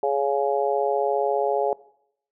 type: harmonic tone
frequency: 139.6 Hz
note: C#3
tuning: 13 cents sharp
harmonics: 3 / 4 / 5 / 6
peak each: -24 / -25 / -26 / -27 dBFS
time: 0.03-1.73 s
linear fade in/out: 2 ms
effects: noise-tail reverb RT60 0.7 s tail -20 dB re dry